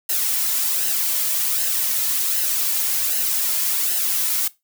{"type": "noise with flanger", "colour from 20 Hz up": "blue", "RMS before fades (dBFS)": -21, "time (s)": [0.09, 4.48], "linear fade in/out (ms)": 5, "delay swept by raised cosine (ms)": [0.85, 2.65], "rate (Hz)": 1.3, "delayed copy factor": -0.55, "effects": ["noise-tail reverb RT60 0.2 s tail -19 dB re dry"]}